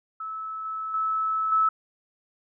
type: tone with level steps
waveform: sine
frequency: 1303 Hz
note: E6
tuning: 20 cents flat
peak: -31 / -29 / -23 / -18 dBFS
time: 0.2-1.69 s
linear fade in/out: 5 ms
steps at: 0.65 / 0.94 / 1.52 s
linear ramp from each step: 2 ms
effects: none